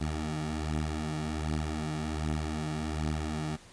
15% pulse beating tone pair, 76.1 / 77.4 Hz, D#2 / D#2, -38 / -9 cents, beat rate 1.3 Hz, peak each -30 / -26 dBFS, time 0-3.57 s, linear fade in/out 20 ms, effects pink hiss -54 dBFS RMS until 3.72 s + resampled to 22050 Hz

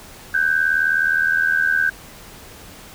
sine tone pair together, 1520.6 / 1600 Hz, F#6 / G6, +47 / +35 cents, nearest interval minor second, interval 88 cents, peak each -18 dBFS, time 0.34-1.9 s, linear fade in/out 5 ms, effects pink hiss -41 dBFS RMS until 2.94 s

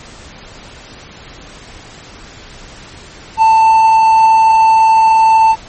triangle tone, 889 Hz, A5, 18 cents sharp, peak -3 dBFS, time 3.37-5.56 s, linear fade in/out 50 ms, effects pink hiss -35 dBFS RMS until 5.68 s + MP3 32 kbps

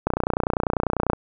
click train, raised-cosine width 1 ms, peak -6 dBFS, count 33, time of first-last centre 0.07-1.133 s, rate 30.1 Hz, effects none

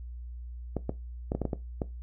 clicks, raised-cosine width 2 ms, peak -16 dBFS, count 8, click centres 0.767 / 0.894 / 1.319 / 1.35 / 1.417 / 1.453 / 1.532 / 1.818 s, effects noise-tail reverb RT60 0.2 s tail -17 dB re dry + added 60 Hz sine -38 dBFS peak until 2.02 s

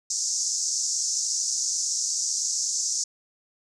white band-pass noise, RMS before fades -27 dBFS, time 0.1-3.04 s, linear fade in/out 5 ms, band 5400 to 7100 Hz, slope 48 dB/octave, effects none

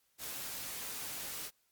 white noise, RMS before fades -42 dBFS, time 0.18-1.51 s, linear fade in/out 50 ms, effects white hiss -75 dBFS RMS until 1.71 s + Opus 48 kbps

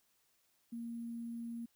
sine tone with sample-and-hold, 233.1 Hz, A#3, in tune, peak -40 dBFS, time 0.72-1.66 s, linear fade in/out 10 ms, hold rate 11025 Hz, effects white hiss -75 dBFS RMS until 1.75 s

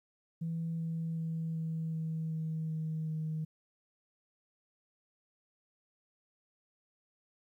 sine tone with pitch steps, 164.81 / 163.67 / 162.54 / 161.42 / 160.3 / 159.2 / 158.1 / 157 Hz, E3 / E3 / E3 / E3 / E3 / D#3 / D#3 / D#3, 0 / -12 / -24 / -36 / -48 / +40 / +28 / +16 cents, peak -32 dBFS, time 0.41-3.45 s, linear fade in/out 10 ms, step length 380 ms, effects tanh soft clip ceiling -29 dBFS + 12-bit

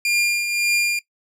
sawtooth tone with tremolo, 2400 Hz, D7, 37 cents sharp, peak -12 dBFS, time 0.05-0.99 s, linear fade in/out 2 ms, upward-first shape triangle, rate 1.8 Hz, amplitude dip 55%, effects noise-tail reverb RT60 0.1 s tail -18 dB re dry + low-pass 12000 Hz 12 dB/octave

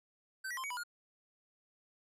square tone with pitch steps, 1542 / 1932 / 1050 / 2252 / 984 / 1427 Hz, G6 / B6 / C6 / C#7 / B5 / F6, -29 / -39 / +6 / +27 / -7 / +37 cents, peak -39 dBFS, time 0.44-0.836 s, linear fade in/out 10 ms, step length 66 ms, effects resampled to 32000 Hz

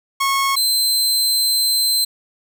sawtooth tone pair in turn, 1095 / 4100 Hz, C#6 / C8, -22 / -36 cents, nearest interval octave + major seventh, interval 2286 cents, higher second, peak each -12 dBFS, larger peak neither, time 0.2-0.56 / 0.56-2.05 s, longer second, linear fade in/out 10 ms, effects none

